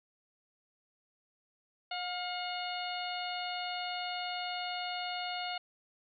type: harmonic tone with a mistuned harmonic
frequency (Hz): 720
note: F#5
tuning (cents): -47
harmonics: 1 / 2 / 3 / 4 / 5 / 6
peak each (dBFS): -38 / -44 / -44 / -42 / -46 / -44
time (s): 1.91-5.58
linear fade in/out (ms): 5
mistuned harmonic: 2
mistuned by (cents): -35
effects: none